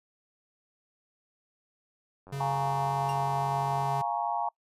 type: click train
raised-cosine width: 1 ms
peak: -36 dBFS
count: 150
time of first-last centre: 2.27-3.864 s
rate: 93.5 Hz
type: tone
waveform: square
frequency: 138.6 Hz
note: C#3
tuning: in tune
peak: -33 dBFS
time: 2.32-4.02 s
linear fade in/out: 10 ms
type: chord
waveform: sine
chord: Bb minor seventh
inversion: second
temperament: equal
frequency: 698.5 / 830.6 / 932.3 / 1108.7 Hz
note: F5 / Ab5 / Bb5 / Db6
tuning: 0 / 0 / 0 / 0 cents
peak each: -33 / -32 / -32 / -37 dBFS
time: 2.4-4.49 s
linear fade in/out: 5 ms
type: tone with exponential decay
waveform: sawtooth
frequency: 2794 Hz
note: F7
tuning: in tune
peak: -35 dBFS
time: 3.09-3.23 s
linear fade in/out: 1 ms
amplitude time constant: 29 ms
effects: noise-tail reverb RT60 0.1 s tail -26 dB re dry + resampled to 32000 Hz